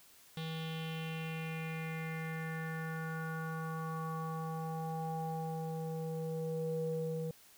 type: tone with low-pass filter sweep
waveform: square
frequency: 161 Hz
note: E3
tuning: 41 cents flat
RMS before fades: -39 dBFS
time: 0.37-7.31 s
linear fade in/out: 2 ms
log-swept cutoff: 3600 to 420 Hz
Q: 4.7
effects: white hiss -61 dBFS RMS until 7.57 s